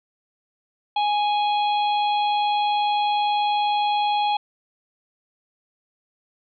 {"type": "harmonic tone", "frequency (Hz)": 830.6, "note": "G#5", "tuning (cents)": 0, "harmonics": [1, 3, 4, 5], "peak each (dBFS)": [-19, -33, -30, -38], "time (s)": [0.96, 4.37], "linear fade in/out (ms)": 5, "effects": []}